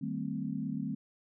sine chord, A half-diminished seventh, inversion second, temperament equal with one note detuned, 155.56 / 196 / 225.1 / 261.6 Hz, Eb3 / G3 / A3 / C4, 0 / 0 / +40 / 0 cents, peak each -39 / -38 / -38 / -38 dBFS, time 0.01-0.95 s, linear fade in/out 10 ms, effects none

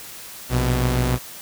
sawtooth tone pair together, 59.01 / 124.9 Hz, A#1 / B2, +22 / +20 cents, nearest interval octave + minor second, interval 1298 cents, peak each -18 / -16 dBFS, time 0.49-1.19 s, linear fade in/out 50 ms, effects white hiss -38 dBFS RMS until 1.41 s

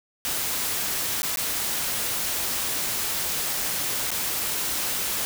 white noise with dropouts, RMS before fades -27 dBFS, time 0.25-5.25 s, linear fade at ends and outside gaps 0 ms, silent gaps 1.22-1.231 / 1.359-1.372 / 4.106-4.115 s, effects none

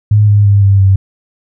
sine tone with pitch steps, 105.2 / 102.98 / 100.8 / 98.67 / 96.58 Hz, G#2 / G#2 / G2 / G2 / G2, +23 / -14 / +49 / +12 / -25 cents, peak -4 dBFS, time 0.11-0.96 s, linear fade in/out 5 ms, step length 170 ms, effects none

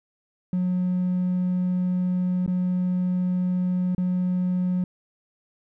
triangle tone with dropouts, 181.4 Hz, F#3, 34 cents flat, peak -18 dBFS, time 0.53-4.84 s, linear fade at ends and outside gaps 2 ms, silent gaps 2.463-2.477 / 3.949-3.98 s, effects tanh soft clip ceiling -16 dBFS

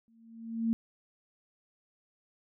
sine tone with exponential growth, 227.6 Hz, A#3, 41 cents flat, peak -23 dBFS, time 0.08-0.73 s, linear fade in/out 0 ms, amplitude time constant 140 ms, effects none

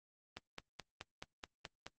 click train, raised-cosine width 0.2 ms, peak -26 dBFS, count 8, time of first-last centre 0.37-1.866 s, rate 4.68 Hz, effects Opus 24 kbps

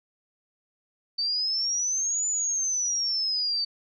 sine exponential two-way sweep, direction up then down, 4570 to 7040 to 4570 Hz, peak -24 dBFS, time 1.18-3.65 s, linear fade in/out 10 ms, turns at 2.27 s, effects none

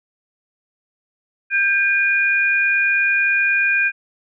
sine tone pair together, 1587.3 / 2438 Hz, G6 / D#7, +21 / -36 cents, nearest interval perfect fifth, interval 743 cents, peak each -17 dBFS, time 1.5-3.92 s, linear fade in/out 50 ms, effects none

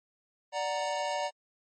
square chord, D augmented, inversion none, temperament equal, 587.3 / 740 / 932.3 Hz, D5 / F#5 / A#5, 0 / 0 / 0 cents, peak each -34 / -36 / -35 dBFS, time 0.52-1.31 s, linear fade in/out 50 ms, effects MP3 32 kbps

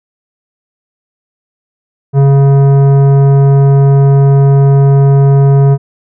sine tone with tanh clipping, 138.59 Hz, C#3, in tune, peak -5 dBFS, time 2.13-5.78 s, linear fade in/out 50 ms, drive 13 dB, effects none

